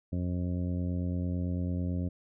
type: harmonic tone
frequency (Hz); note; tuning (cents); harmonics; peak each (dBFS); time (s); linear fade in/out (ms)
89; F2; +33; 1 / 2 / 3 / 4 / 5 / 6 / 7; -31 / -34 / -37 / -48 / -52 / -47 / -50; 0.12-2.09; 10
effects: none